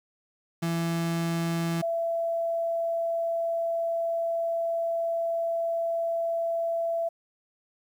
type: tone pair in turn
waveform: 35% pulse / sine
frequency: 167.3 / 669.2 Hz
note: E3 / E5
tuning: +26 / +26 cents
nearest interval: 2 octaves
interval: 2400 cents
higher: second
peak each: -24 / -25 dBFS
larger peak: first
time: 0.62-1.82 / 1.82-7.09 s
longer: second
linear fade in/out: 10 ms
effects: 10-bit